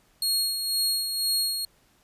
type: tone with tremolo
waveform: sawtooth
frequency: 4295 Hz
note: C8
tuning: 44 cents sharp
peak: -19 dBFS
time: 0.22-1.65 s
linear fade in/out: 2 ms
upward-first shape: sine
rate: 2 Hz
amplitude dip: 50%
effects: pink hiss -63 dBFS RMS until 2.03 s + resampled to 32000 Hz